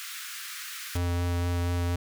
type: high-pass noise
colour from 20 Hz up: pink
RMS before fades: -39 dBFS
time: 0-0.97 s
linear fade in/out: 0 ms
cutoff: 1300 Hz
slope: 48 dB/octave
type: tone with vibrato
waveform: square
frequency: 87.4 Hz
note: F2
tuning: 2 cents sharp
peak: -26 dBFS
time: 0.95-1.96 s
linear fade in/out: 5 ms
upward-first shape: sine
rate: 4.2 Hz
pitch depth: 10 cents each way
effects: none